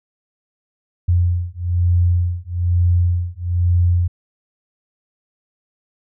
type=beating tone pair; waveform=sine; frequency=87.31 / 88.41 Hz; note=F2 / F2; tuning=0 / +22 cents; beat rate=1.1 Hz; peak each=-17 dBFS; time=1.08-4.08 s; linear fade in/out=10 ms; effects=none